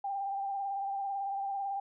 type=tone with vibrato; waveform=sine; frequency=791 Hz; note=G5; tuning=15 cents sharp; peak=-32 dBFS; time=0.04-1.8 s; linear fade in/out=5 ms; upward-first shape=triangle; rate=18 Hz; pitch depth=39 cents each way; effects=none